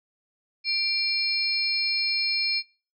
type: tone cluster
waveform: sine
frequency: 2363 / 4281 / 5190 Hz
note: D7 / C8 / E8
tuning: +10 / +39 / -28 cents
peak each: -27 dBFS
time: 0.64-2.63 s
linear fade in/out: 50 ms
effects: noise-tail reverb RT60 0.4 s tail -25 dB re dry